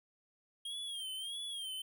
square tone with vibrato, 3228 Hz, G#7, 50 cents flat, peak -40 dBFS, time 0.65-1.82 s, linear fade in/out 5 ms, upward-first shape sine, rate 1.6 Hz, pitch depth 100 cents each way, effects none

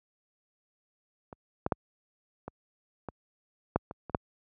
clicks, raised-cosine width 1 ms, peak -29 / -14 / -11 / -24 / -22 / -10 / -25 / -26 / -11 dBFS, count 9, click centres 1.328 / 1.664 / 1.722 / 2.48 / 3.087 / 3.76 / 3.911 / 4.097 / 4.148 s, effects high-pass 60 Hz 12 dB/octave

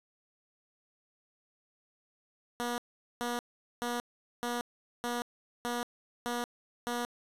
10% pulse tone bursts, 240.7 Hz, B3, 44 cents flat, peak -24 dBFS, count 8, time 2.6-7.05 s, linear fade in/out 0 ms, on 180 ms, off 430 ms, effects resampled to 32000 Hz + 9-bit

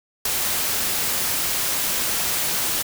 white noise with ADSR envelope, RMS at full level -20 dBFS, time 0.25-2.83 s, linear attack 5 ms, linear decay 4 ms, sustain -3 dB, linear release 16 ms, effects none

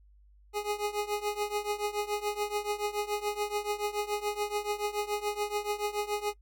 25% pulse tone with tremolo, 415.3 Hz, G#4, in tune, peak -23 dBFS, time 0.53-6.34 s, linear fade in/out 50 ms, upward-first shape triangle, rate 7 Hz, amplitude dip 90%, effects noise-tail reverb RT60 0.1 s tail -23 dB re dry + added 50 Hz sine -56 dBFS peak until 6.41 s

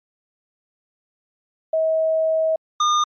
sine / square tone pair in turn, 640 / 1214.5 Hz, D#5 / D#6, +49 / -42 cents, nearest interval major seventh, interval 1109 cents, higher second, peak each -16 dBFS, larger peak neither, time 1.73-2.56 / 2.8-3.04 s, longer first, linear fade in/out 5 ms, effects MP3 32 kbps

